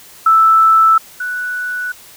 sine tone pair in turn, 1318.5 / 1480 Hz, E6 / F#6, 0 / 0 cents, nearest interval major second, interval 200 cents, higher second, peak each -6 / -18 dBFS, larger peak first, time 0.26-0.98 / 1.2-1.92 s, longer neither, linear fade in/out 5 ms, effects white hiss -40 dBFS RMS until 2.16 s

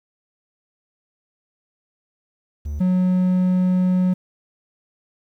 triangle tone pair in turn, 73.42 / 183.09 Hz, D2 / F#3, 0 / -18 cents, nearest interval octave + major third, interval 1582 cents, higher second, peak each -22 / -13 dBFS, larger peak second, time 2.65-2.8 / 2.8-4.14 s, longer second, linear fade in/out 10 ms, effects 9-bit

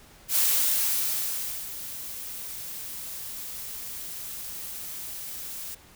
blue noise with ADSR envelope, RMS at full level -22 dBFS, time 0.28-5.75 s, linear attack 82 ms, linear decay 1300 ms, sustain -15 dB, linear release 7 ms, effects pink hiss -53 dBFS RMS until 5.95 s

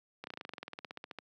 slowing click train, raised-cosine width 0.3 ms, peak -26 dBFS, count 20, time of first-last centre 0.24-1.187 s, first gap 31 ms, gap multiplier 1.05, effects high-pass 200 Hz 12 dB/octave

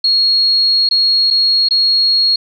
sine tone with dropouts, 4300 Hz, C8, 47 cents sharp, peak -9 dBFS, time 0.04-2.36 s, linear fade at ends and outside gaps 5 ms, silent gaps 0.89-0.91 / 1.304-1.308 / 1.687-1.708 s, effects none

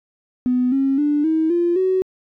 triangle tone with pitch steps, 250 / 271.1 / 293.9 / 318.6 / 345.5 / 374.6 Hz, B3 / C#4 / D4 / D#4 / F4 / F#4, +21 / -38 / +1 / +41 / -19 / +21 cents, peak -11 dBFS, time 0.46-2.02 s, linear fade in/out 0 ms, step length 260 ms, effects tanh soft clip ceiling -13 dBFS

